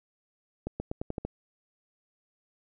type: accelerating click train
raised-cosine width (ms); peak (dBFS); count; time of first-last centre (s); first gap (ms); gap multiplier
2; -19; 7; 0.67-1.25; 130; 0.88
effects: none